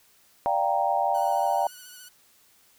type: chord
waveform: sine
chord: G minor seventh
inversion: second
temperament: equal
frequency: 587.3 / 698.5 / 784 / 932.3 Hz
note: D5 / F5 / G5 / Bb5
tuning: 0 / 0 / 0 / 0 cents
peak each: -29 / -27 / -25 / -28 dBFS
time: 0.46-1.67 s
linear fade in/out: 0 ms
type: tone with vibrato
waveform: 5% pulse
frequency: 1480 Hz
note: F#6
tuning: in tune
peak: -33 dBFS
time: 1.14-2.09 s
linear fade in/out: 10 ms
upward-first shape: triangle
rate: 14 Hz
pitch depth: 44 cents each way
effects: white hiss -60 dBFS RMS until 2.78 s